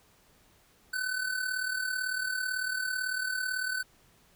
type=tone with amplitude modulation; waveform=square; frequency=1511 Hz; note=F#6; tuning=36 cents sharp; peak=-28 dBFS; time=0.93-3.83 s; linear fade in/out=10 ms; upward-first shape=sine; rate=38 Hz; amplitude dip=60%; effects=pink hiss -63 dBFS RMS until 4.35 s